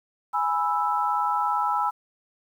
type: chord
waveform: sine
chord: E major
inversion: first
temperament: equal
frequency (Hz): 830.6 / 987.8 / 1318.5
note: G#5 / B5 / E6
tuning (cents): 0 / 0 / 0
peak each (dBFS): -26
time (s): 0.33-1.91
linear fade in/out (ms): 20
effects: 9-bit